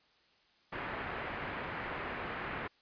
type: low-pass noise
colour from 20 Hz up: white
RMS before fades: -40 dBFS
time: 0.72-2.68 s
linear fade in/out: 10 ms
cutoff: 2100 Hz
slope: 24 dB/octave
effects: white hiss -68 dBFS RMS until 2.81 s + resampled to 11025 Hz